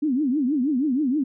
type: tone with vibrato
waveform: sine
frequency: 275.1 Hz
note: C#4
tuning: 13 cents flat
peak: -19 dBFS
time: 0.02-1.24 s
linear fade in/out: 10 ms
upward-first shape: triangle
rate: 6.3 Hz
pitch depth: 270 cents each way
effects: none